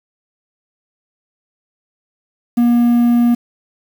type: tone with quantisation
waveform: triangle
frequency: 238.6 Hz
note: A#3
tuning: 41 cents sharp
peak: -7 dBFS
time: 2.57-3.35 s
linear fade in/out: 10 ms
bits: 6
effects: none